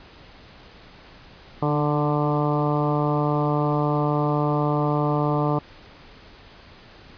harmonic tone with a mistuned harmonic, 147.7 Hz, D3, 10 cents sharp, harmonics 1 / 2 / 3 / 4 / 5 / 6 / 7 / 8, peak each -23 / -26 / -28 / -29 / -30 / -31 / -31 / -32 dBFS, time 1.62-5.59 s, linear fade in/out 5 ms, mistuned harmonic 2, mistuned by +21 cents, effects pink hiss -47 dBFS RMS until 7.17 s + resampled to 11025 Hz

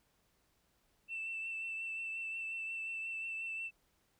sine tone with vibrato, 2668 Hz, E7, 20 cents sharp, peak -37 dBFS, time 1.08-3.71 s, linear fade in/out 50 ms, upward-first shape triangle, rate 5.6 Hz, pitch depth 24 cents each way, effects tanh soft clip ceiling -34 dBFS + pink hiss -75 dBFS RMS until 4.19 s

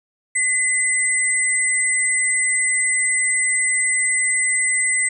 sine tone pair together, 2027 / 8108 Hz, B6 / B8, +45 / +45 cents, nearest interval 2 octaves, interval 2400 cents, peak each -19 dBFS, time 0.35-5.09 s, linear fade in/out 10 ms, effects none

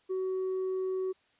sine tone with tanh clipping, 375.5 Hz, F#4, 26 cents sharp, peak -30 dBFS, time 0.09-1.13 s, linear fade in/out 20 ms, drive 1 dB, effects white hiss -68 dBFS RMS until 1.39 s + resampled to 8000 Hz

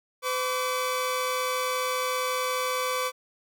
sawtooth tone pair together, 508 / 1150.7 Hz, B4 / D6, +49 / -36 cents, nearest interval octave + major second, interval 1415 cents, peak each -25 dBFS, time 0.22-3.12 s, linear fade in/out 50 ms, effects none

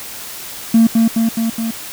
triangle tone with echo, 226.9 Hz, A#3, 47 cents flat, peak -3 dBFS, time 0.74-0.87 s, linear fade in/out 5 ms, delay 210 ms, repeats 4, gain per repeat -3 dB, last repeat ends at 1.71 s, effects tanh soft clip ceiling -2 dBFS + white hiss -30 dBFS RMS until 1.92 s

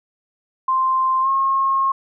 sine tone with pitch glide, 1046.5 to 1079.7 Hz, C6 to C#6, 0 to -46 cents, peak -15 dBFS, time 0.68-1.92 s, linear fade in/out 5 ms, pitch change +54 cents, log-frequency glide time 1.22-1.28 s, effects none

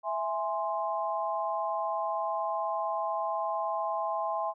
sine chord, E augmented, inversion none, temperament equal, 659.3 / 830.6 / 1046.5 Hz, E5 / G#5 / B#5, 0 / 0 / 0 cents, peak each -33 dBFS, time 0.03-4.54 s, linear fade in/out 50 ms, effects none

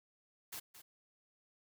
white noise with echo, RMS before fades -45 dBFS, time 0.52-0.6 s, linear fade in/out 10 ms, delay 220 ms, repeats 1, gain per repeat -11 dB, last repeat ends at 0.82 s, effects none

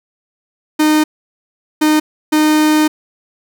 45% pulse tone bursts at uneven times, 306.9 Hz, D#4, 24 cents flat, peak -9 dBFS, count 3, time 0.79-1.04 / 1.81-2 / 2.32-2.88 s, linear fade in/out 10 ms, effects none

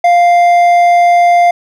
triangle tone with hard clipping, 698.5 Hz, F5, in tune, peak -6 dBFS, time 0.04-1.51 s, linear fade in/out 5 ms, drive 9 dB, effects none

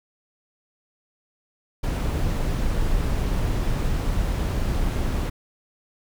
brown noise, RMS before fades -23 dBFS, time 1.83-5.3 s, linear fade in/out 10 ms, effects none

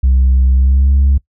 sine tone with pitch glide, 64.8 to 68.61 Hz, C2 to C#2, -16 to -17 cents, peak -5 dBFS, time 0.03-1.18 s, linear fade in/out 10 ms, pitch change +99 cents, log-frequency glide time 0.54-0.92 s, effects noise-tail reverb RT60 0.1 s tail -22 dB re dry + tanh soft clip ceiling -5 dBFS

